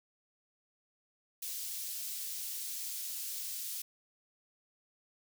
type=high-pass noise; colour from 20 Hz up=white; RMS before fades=-40 dBFS; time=1.42-3.82 s; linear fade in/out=5 ms; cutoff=4100 Hz; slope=12 dB/octave; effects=none